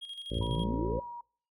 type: tone with tremolo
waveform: triangle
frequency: 3263 Hz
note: G#7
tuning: 31 cents flat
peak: -37 dBFS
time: 0.01-0.65 s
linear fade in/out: 20 ms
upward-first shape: square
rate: 12 Hz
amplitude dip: 60%
type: harmonic tone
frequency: 56.6 Hz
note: A1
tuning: 50 cents sharp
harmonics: 1 / 2 / 3 / 4 / 5 / 6 / 7 / 8 / 9 / 10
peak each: -35 / -38 / -40 / -41 / -42 / -43 / -43 / -44 / -45 / -45 dBFS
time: 0.3-1 s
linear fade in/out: 20 ms
type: exponential sweep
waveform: sine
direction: up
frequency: 82.41 to 563 Hz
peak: -32 dBFS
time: 0.36-1 s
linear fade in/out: 5 ms
type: tone with vibrato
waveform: sine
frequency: 958 Hz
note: A#5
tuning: 47 cents sharp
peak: -39 dBFS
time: 0.41-1.21 s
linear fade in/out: 5 ms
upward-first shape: square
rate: 2.3 Hz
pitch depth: 9 cents each way
effects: noise-tail reverb RT60 0.5 s tail -25 dB re dry